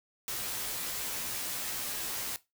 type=noise with comb filter; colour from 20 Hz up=white; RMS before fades=-36 dBFS; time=0.28-2.36 s; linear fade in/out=0 ms; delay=13 ms; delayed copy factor=-0.9; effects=noise-tail reverb RT60 0.2 s tail -17 dB re dry